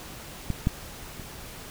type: clicks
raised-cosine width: 5 ms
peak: -14 / -9 / -26 dBFS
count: 3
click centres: 0.503 / 0.671 / 1.197 s
effects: pink hiss -42 dBFS RMS until 1.7 s